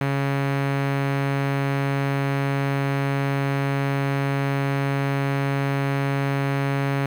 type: tone with low-pass filter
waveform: sawtooth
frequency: 138.59 Hz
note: C#3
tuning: in tune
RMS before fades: -23 dBFS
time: 0.01-7.06 s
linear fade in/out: 2 ms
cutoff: 2200 Hz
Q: 1.5
effects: 7-bit